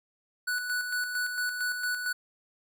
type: tone with tremolo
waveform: square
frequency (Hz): 1480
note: F#6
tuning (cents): 0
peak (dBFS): -28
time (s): 0.47-2.13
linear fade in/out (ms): 10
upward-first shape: square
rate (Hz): 4.4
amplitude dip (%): 45
effects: none